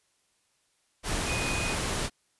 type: tone in noise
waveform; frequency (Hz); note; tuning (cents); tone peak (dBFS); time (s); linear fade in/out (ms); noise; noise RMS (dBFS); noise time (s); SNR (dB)
sine; 2489; D#7; 0; -33; 1.25-1.76; 50; pink; -30; 1.03-2.1; -6
effects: white hiss -71 dBFS RMS until 2.39 s + resampled to 24000 Hz